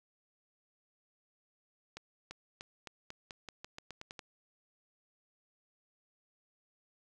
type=accelerating click train; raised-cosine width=0.2 ms; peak=-27 dBFS; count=13; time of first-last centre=1.97-4.192 s; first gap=340 ms; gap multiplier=0.88; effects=none